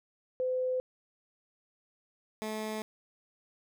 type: tone pair in turn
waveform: sine / 15% pulse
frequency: 510 / 216.5 Hz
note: C5 / A3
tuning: -44 / -28 cents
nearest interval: octave + minor third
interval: 1484 cents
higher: first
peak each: -28 dBFS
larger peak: neither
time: 0.4-0.8 / 2.42-2.82 s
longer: neither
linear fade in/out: 0 ms
effects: none